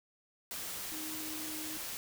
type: tone in noise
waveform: sine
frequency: 311.1 Hz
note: D#4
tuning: in tune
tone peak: -44 dBFS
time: 0.92-1.77 s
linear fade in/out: 0 ms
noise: white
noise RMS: -41 dBFS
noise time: 0.51-1.97 s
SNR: -6 dB
effects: none